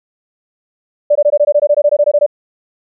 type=tone bursts; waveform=sine; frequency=587 Hz; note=D5; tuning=1 cent flat; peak=-6 dBFS; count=16; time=1.1-2.264 s; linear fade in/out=10 ms; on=54 ms; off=20 ms; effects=none